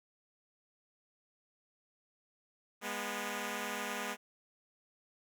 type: tone pair together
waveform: 5% pulse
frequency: 205.4 / 244.3 Hz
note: G#3 / B3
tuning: -19 / -19 cents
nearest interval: minor third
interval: 300 cents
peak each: -28 dBFS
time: 2.81-4.17 s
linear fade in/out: 50 ms
effects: none